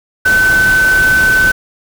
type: tone in noise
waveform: sine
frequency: 1520 Hz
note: F#6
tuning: 46 cents sharp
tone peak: -7 dBFS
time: 0.25-1.52 s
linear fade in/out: 10 ms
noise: pink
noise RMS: -20 dBFS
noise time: 0.25-1.52 s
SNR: +10 dB
effects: none